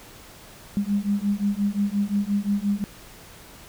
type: beating tone pair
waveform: sine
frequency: 200 / 205.7 Hz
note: G3 / G#3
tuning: +35 / -16 cents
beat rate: 5.7 Hz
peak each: -24 / -24 dBFS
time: 0.77-2.84 s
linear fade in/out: 0 ms
effects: pink hiss -46 dBFS RMS until 3.68 s